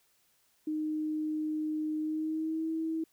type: tone with pitch glide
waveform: sine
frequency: 308.5 to 322 Hz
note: D#4 to E4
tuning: -15 to -41 cents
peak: -30 dBFS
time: 0.67-3.04 s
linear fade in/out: 5 ms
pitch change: +74 cents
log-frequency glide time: 1.99-2.68 s
effects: white hiss -70 dBFS RMS until 3.12 s